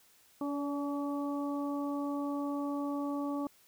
harmonic tone with a mistuned harmonic, 284.7 Hz, C#4, 46 cents sharp, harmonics 1 / 2 / 3 / 4, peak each -33 / -41 / -44 / -43 dBFS, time 0.41-3.47 s, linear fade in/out 2 ms, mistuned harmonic 2, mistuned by +19 cents, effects white hiss -64 dBFS RMS until 3.67 s

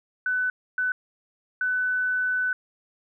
sine tone bursts at uneven times, 1500 Hz, F#6, 23 cents sharp, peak -22 dBFS, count 3, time 0.26-0.5 / 0.78-0.92 / 1.61-2.53 s, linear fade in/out 2 ms, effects none

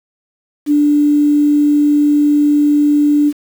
sine tone with quantisation, 293.7 Hz, D4, in tune, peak -8 dBFS, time 0.66-3.33 s, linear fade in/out 50 ms, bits 6, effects none

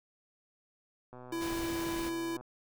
click train, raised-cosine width 1 ms, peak -35 dBFS, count 161, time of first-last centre 1.13-2.41 s, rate 125 Hz
square tone, 334 Hz, E4, 23 cents sharp, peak -34 dBFS, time 1.32-2.37 s, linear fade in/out 5 ms
pink noise, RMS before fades -42 dBFS, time 1.4-2.1 s, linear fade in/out 20 ms
effects none

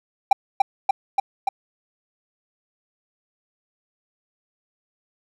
triangle tone with echo, 790 Hz, G5, 13 cents sharp, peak -7 dBFS, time 0.31-0.33 s, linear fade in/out 5 ms, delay 290 ms, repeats 4, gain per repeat -2 dB, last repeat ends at 1.49 s, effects none

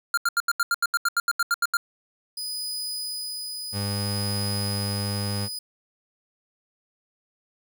square tone bursts, 1396.9 Hz, F6, in tune, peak -20 dBFS, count 15, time 0.14-1.77 s, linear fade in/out 2 ms, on 34 ms, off 80 ms
sawtooth tone with tremolo, 4978 Hz, D#8, in tune, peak -26 dBFS, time 2.37-5.59 s, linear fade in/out 5 ms, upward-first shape sine, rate 0.6 Hz, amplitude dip 30%
30% pulse tone, 100.9 Hz, G#2, 49 cents flat, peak -24 dBFS, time 3.72-5.49 s, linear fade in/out 50 ms
effects none

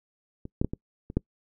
clicks, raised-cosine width 3 ms, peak -25 / -11 / -13 / -18 / -25 / -10 dBFS, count 6, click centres 0.454 / 0.615 / 0.646 / 0.735 / 1.101 / 1.17 s, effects noise-tail reverb RT60 0.1 s tail -26 dB re dry

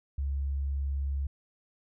sine tone, 69.3 Hz, C#2, in tune, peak -28 dBFS, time 0.18-1.27 s, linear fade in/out 5 ms, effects none

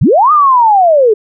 sine linear two-way sweep, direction up then down, 77.78 to 1244.5 to 406.2 Hz, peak -4 dBFS, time 0.01-1.14 s, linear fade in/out 10 ms, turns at 0.32 s, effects none

